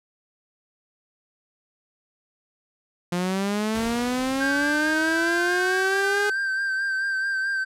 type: linear sweep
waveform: sawtooth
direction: up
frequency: 173.8 to 415.3 Hz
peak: -19 dBFS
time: 3.12-6.3 s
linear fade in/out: 5 ms
type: noise with exponential decay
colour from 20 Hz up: pink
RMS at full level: -35 dBFS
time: 3.75-6.97 s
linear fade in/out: 1 ms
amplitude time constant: 700 ms
type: tone with vibrato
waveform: triangle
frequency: 1568 Hz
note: G6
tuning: in tune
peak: -21 dBFS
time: 4.4-7.65 s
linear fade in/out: 20 ms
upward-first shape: sine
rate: 4.6 Hz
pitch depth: 32 cents each way
effects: low-pass 11000 Hz 12 dB/octave